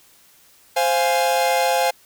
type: chord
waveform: 45% pulse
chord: F minor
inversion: second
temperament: equal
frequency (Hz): 523.3 / 698.5 / 830.6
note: C5 / F5 / Ab5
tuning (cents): 0 / 0 / 0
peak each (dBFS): -21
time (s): 0.76-1.91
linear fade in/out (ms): 10
effects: white hiss -53 dBFS RMS until 2.05 s